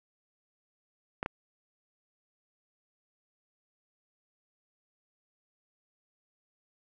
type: clicks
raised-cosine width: 0.5 ms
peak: -17 dBFS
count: 2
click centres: 1.229 / 1.261 s
effects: none